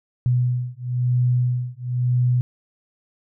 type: beating tone pair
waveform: sine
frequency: 123.47 / 124.47 Hz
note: B2 / B2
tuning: 0 / +14 cents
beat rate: 1 Hz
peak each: -21 dBFS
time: 0.26-2.41 s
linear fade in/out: 0 ms
effects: none